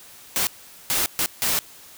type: noise bursts at uneven times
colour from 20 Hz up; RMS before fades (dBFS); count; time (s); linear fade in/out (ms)
white; -22; 4; 0.36-0.47 / 0.9-1.06 / 1.19-1.26 / 1.42-1.59; 0
effects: white hiss -46 dBFS RMS until 1.97 s